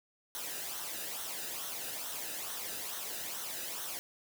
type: noise with flanger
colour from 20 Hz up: white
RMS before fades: -40 dBFS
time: 0.35-3.99 s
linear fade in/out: 0 ms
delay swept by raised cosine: 0.41 to 0.93 ms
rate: 2.3 Hz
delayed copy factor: -0.6
effects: none